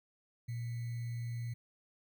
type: tone with sample-and-hold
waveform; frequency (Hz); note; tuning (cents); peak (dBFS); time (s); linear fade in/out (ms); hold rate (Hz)
sine; 118.2; A#2; +24; -36; 0.48-1.54; 10; 2100
effects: none